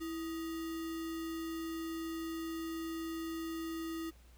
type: tone with sample-and-hold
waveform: sine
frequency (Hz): 328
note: E4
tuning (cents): -9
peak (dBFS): -37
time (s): 0-4.11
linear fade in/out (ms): 20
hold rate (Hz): 1575
effects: added 60 Hz sine -57 dBFS peak until 4.37 s + pink hiss -66 dBFS RMS until 4.37 s